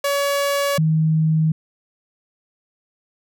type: tone pair in turn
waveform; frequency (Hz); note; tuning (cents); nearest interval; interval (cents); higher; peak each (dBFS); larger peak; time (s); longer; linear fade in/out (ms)
sawtooth / sine; 565 / 158; C#5 / D#3; +33 / +27; octave + minor seventh; 2206; first; -14; neither; 0.04-0.78 / 0.78-1.52; neither; 5
effects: none